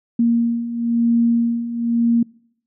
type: beating tone pair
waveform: sine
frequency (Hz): 233.1 / 234.1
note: A#3 / A#3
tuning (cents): 0 / +8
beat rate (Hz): 1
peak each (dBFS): -21 / -16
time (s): 0.19-2.23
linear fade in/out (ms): 5
effects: noise-tail reverb RT60 0.7 s tail -26 dB re dry